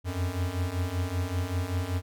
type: beating tone pair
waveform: square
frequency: 86.9 / 92.1 Hz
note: F2 / F#2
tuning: -8 / -7 cents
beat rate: 5.2 Hz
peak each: -33 / -30 dBFS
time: 0.04-2.02 s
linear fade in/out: 50 ms
effects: none